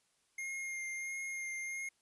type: tone with vibrato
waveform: square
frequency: 2128 Hz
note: C7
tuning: 29 cents sharp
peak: -39 dBFS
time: 0.38-1.89 s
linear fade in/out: 5 ms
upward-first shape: sine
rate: 1.5 Hz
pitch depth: 16 cents each way
effects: white hiss -75 dBFS RMS until 2.01 s + resampled to 24000 Hz